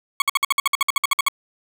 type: tone bursts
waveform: 20% pulse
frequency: 1108.7 Hz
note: C#6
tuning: in tune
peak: -10 dBFS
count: 15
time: 0.2-1.284 s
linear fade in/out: 2 ms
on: 20 ms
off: 56 ms
effects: none